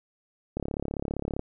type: click train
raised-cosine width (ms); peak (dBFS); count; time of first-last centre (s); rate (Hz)
2; -17; 30; 0.57-1.394; 35.2
effects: none